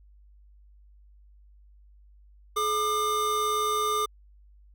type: tone pair together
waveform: square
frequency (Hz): 426.1 / 1200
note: G#4 / D6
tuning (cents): +44 / +37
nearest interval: octave + tritone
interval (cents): 1793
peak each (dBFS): -31 / -26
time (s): 2.56-4.06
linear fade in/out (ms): 10
effects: added 50 Hz sine -52 dBFS peak until 4.74 s